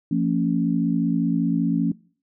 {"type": "tone cluster", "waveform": "sine", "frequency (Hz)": [172.5, 227.6, 277.9], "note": ["F3", "A#3", "C#4"], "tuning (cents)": [-21, -41, 4], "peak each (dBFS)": -23, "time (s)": [0.11, 1.92], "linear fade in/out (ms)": 5, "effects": ["noise-tail reverb RT60 0.5 s tail -24 dB re dry"]}